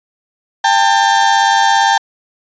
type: tone pair together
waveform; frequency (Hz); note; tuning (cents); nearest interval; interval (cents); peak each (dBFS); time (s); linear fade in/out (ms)
35% pulse; 797.4 / 895; G5 / A5; +29 / +29; major second; 200; -10; 0.64-1.98; 5
effects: resampled to 16000 Hz